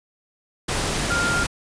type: tone in noise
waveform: sine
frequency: 1400 Hz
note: F6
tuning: 4 cents sharp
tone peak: -21 dBFS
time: 1.1-1.44 s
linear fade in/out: 10 ms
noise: pink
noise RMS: -24 dBFS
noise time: 0.68-1.47 s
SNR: 0 dB
effects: resampled to 22050 Hz